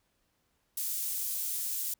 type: high-pass noise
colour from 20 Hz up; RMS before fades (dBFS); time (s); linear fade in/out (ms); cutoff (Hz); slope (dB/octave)
pink; -34; 0.77-1.94; 5; 10000; 12
effects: pink hiss -75 dBFS RMS until 1.99 s